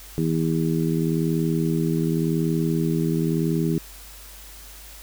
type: harmonic tone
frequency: 80.9 Hz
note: E2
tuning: 32 cents flat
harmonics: 2 / 3 / 4 / 5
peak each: -22 / -27 / -26 / -29 dBFS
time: 0.18-3.78 s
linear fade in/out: 0 ms
effects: added 50 Hz sine -44 dBFS peak until 5.02 s + white hiss -44 dBFS RMS until 5.02 s